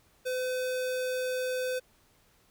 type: tone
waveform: square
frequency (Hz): 508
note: B4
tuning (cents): +49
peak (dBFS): -30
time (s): 0.25-1.8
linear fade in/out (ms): 20
effects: pink hiss -65 dBFS RMS until 2.5 s